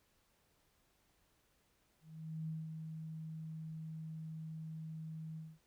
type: tone with ADSR envelope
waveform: sine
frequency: 158.9 Hz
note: D#3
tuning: 37 cents sharp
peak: -38 dBFS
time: 2.01-5.59 s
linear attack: 470 ms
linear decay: 190 ms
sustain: -5 dB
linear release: 220 ms
effects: pink hiss -75 dBFS RMS until 5.66 s